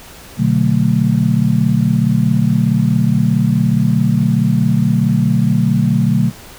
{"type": "chord", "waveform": "sine", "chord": "B minor seventh", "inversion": "none", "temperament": "just", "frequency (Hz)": [123.47, 148.16, 185.21, 222.2], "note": ["B2", "D3", "F#3", "A3"], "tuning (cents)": [0, 16, 2, 17], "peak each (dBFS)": -16, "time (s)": [0.37, 6.32], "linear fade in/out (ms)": 50, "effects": ["pink hiss -37 dBFS RMS until 6.58 s"]}